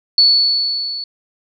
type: tone with level ramp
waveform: sine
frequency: 4435 Hz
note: C#8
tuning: in tune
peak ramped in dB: -6 to -23 dBFS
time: 0.18-1.04 s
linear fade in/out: 2 ms
effects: none